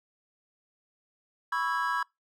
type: chord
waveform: triangle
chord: C# minor seventh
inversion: third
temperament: equal with one note detuned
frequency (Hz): 987.8 / 1108.7 / 1318.5 / 1644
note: B5 / C#6 / E6 / G#6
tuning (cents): 0 / 0 / 0 / -18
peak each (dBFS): -30 / -31 / -32 / -30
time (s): 1.52-2.03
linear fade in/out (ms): 5
effects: noise-tail reverb RT60 0.2 s tail -26 dB re dry